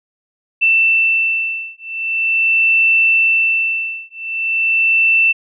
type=beating tone pair; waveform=sine; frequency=2671 / 2671.43 Hz; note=E7 / E7; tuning=+22 / +22 cents; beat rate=0.43 Hz; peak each=-15 dBFS; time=0.61-5.33 s; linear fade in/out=20 ms; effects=none